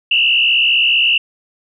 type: tone with frequency modulation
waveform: sine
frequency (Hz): 2794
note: F7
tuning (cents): 0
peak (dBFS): -10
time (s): 0.11-1.18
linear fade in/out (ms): 5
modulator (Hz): 64.5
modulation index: 2.2
effects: none

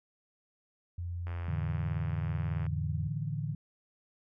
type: tone with vibrato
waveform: sine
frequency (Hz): 86.6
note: F2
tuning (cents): -14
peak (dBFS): -34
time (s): 0.98-3.08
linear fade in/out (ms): 5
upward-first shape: square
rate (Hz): 1.1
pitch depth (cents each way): 10
type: click train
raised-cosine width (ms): 0.5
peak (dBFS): -31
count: 121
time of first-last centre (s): 1.27-2.665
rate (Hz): 86
type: chord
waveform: sine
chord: A suspended fourth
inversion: none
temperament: just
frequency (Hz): 110 / 146.67 / 165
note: A2 / D3 / E3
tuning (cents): 0 / -2 / +2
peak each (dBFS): -37 / -34 / -39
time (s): 1.48-3.55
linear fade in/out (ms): 5
effects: none

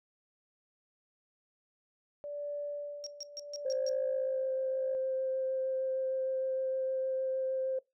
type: tone with tremolo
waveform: sine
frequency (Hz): 581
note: D5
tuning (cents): -19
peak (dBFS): -34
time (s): 2.24-4.95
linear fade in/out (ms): 0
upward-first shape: sine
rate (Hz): 0.74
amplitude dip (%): 80
type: tone bursts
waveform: sine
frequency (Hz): 5588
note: F8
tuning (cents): 0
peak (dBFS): -38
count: 6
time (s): 3.04-3.89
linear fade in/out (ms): 0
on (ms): 25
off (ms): 140
type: tone with vibrato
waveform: sine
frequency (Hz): 525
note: C5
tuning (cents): +6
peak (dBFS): -30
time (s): 3.65-7.79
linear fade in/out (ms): 5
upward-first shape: sine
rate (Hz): 6.5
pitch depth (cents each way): 8
effects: noise-tail reverb RT60 0.2 s tail -22 dB re dry + tanh soft clip ceiling -22 dBFS

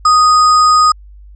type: tone with sample-and-hold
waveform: sine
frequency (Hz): 1244.5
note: D#6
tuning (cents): 0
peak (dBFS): -5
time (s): 0.05-0.92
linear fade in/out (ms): 5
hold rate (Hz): 6300
effects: added 50 Hz sine -34 dBFS peak until 1.35 s + resampled to 16000 Hz

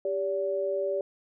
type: tone pair together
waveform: sine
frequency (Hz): 395.2 / 573.9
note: G4 / D5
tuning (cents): +14 / -40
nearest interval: tritone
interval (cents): 646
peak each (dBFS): -30 / -28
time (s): 0.05-1.01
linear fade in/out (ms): 2
effects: none

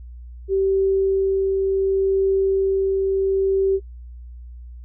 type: tone with tremolo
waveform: sine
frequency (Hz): 387.1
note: G4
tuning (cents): -22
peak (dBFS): -15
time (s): 0.48-3.8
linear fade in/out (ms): 50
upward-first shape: triangle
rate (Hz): 0.69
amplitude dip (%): 25
effects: noise-tail reverb RT60 0.1 s tail -18 dB re dry + added 60 Hz sine -35 dBFS peak until 4.84 s

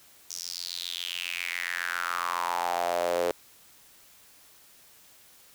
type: tone with high-pass filter sweep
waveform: sawtooth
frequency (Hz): 87.31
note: F2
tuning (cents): 0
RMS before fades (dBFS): -31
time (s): 0.3-3.31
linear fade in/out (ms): 0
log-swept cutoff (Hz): 6000 to 470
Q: 5.2
effects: white hiss -56 dBFS RMS until 5.54 s

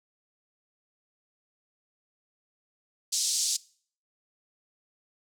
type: band-pass noise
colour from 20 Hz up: white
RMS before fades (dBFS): -28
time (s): 3.12-3.57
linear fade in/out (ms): 10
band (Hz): 4500 to 7600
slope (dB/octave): 24
effects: noise-tail reverb RT60 0.5 s tail -22 dB re dry

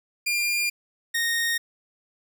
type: tone pair in turn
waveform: sawtooth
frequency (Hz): 2401 / 1856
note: D7 / A#6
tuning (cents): +38 / -8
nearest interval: major third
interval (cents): 446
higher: first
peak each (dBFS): -19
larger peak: neither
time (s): 0.26-0.7 / 1.14-1.58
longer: neither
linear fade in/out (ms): 10
effects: none

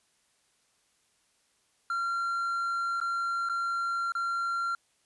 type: tone with dropouts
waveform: triangle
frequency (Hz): 1376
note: F6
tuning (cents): -26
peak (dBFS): -26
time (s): 1.9-4.75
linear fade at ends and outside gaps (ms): 2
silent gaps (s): 3.002-3.013 / 3.489-3.496 / 4.121-4.151
effects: white hiss -70 dBFS RMS until 5.05 s + resampled to 24000 Hz

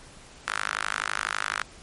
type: tone with high-pass filter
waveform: sawtooth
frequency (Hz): 51.91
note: G#1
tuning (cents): 0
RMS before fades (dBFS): -30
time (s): 0.47-1.63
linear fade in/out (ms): 0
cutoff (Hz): 1400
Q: 3
effects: pink hiss -49 dBFS RMS until 1.82 s + MP3 48 kbps

